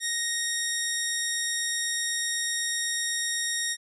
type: tone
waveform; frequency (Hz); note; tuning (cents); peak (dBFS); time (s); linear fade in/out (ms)
10% pulse; 1868; A#6; +3; -17; 0-3.77; 50
effects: resampled to 24000 Hz